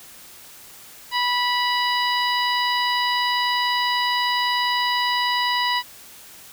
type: harmonic tone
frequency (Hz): 981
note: B5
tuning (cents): -12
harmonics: 1 / 2 / 3 / 4 / 5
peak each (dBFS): -22 / -25 / -27 / -28 / -29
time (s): 1.11-5.83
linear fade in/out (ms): 50
effects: white hiss -44 dBFS RMS until 6.52 s